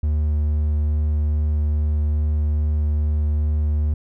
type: tone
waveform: triangle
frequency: 75.2 Hz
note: D2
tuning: 42 cents sharp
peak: -15 dBFS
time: 0.03-3.94 s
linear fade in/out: 5 ms
effects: none